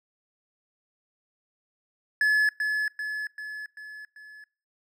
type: tone with echo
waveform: triangle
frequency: 1713 Hz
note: A6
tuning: 47 cents flat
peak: -17 dBFS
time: 2.21-2.49 s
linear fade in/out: 2 ms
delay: 390 ms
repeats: 5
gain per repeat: -5 dB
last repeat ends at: 4.44 s
effects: noise-tail reverb RT60 0.4 s tail -25 dB re dry